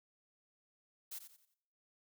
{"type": "noise with echo", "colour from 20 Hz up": "blue", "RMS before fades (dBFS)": -45, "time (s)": [1.11, 1.19], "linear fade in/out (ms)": 10, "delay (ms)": 89, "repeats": 4, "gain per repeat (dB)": -9, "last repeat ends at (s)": 1.546, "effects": ["noise-tail reverb RT60 0.7 s tail -19 dB re dry"]}